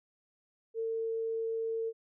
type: tone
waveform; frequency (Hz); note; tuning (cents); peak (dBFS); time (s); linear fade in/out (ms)
sine; 451.4; A4; +44; -31; 0.74-1.93; 50
effects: none